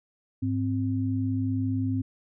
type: tone pair together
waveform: sine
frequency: 103.83 / 261.6 Hz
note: G#2 / C4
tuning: 0 / 0 cents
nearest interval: octave + major third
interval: 1600 cents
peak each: -27 dBFS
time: 0.42-2.02 s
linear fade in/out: 10 ms
effects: none